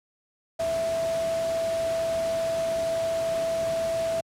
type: tone in noise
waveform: sine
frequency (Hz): 659.3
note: E5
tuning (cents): 0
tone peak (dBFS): -24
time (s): 0.59-4.21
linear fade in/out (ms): 10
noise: pink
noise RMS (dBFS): -37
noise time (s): 0.59-4.21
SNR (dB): +10
effects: high-pass 80 Hz 12 dB/octave + low-pass 10000 Hz 12 dB/octave